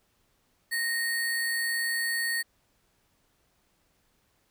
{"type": "tone with sample-and-hold", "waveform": "sine", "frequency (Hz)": 1859, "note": "A#6", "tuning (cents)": -5, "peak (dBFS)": -26, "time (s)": [0.71, 2.43], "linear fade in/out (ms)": 20, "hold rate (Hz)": 6300, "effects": ["pink hiss -70 dBFS RMS until 4.5 s"]}